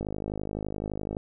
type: click train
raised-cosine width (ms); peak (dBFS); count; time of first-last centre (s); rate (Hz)
2; -19; 61; 0.01-1.168; 51.8
effects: none